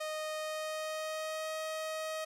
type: tone with pitch glide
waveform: sawtooth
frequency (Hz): 620 to 630.1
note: D#5 to D#5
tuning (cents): -6 to +22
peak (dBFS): -32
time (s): 0-2.25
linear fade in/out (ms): 10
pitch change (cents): +28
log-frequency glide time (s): 0.38-1.53
effects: low-pass 12000 Hz 12 dB/octave + 12-bit